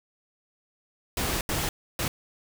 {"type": "noise bursts at uneven times", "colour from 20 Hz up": "pink", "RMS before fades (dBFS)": -28, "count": 3, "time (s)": [[1.17, 1.41], [1.49, 1.69], [1.99, 2.08]], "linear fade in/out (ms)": 2, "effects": []}